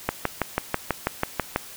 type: click train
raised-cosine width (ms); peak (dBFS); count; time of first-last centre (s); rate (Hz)
0.5; -6; 10; 0.09-1.561; 6.12
effects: white hiss -42 dBFS RMS until 1.76 s